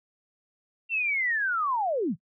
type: linear sweep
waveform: sine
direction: down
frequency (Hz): 2737 to 126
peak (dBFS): -24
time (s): 0.89-2.16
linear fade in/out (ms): 50
effects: noise-tail reverb RT60 0.1 s tail -22 dB re dry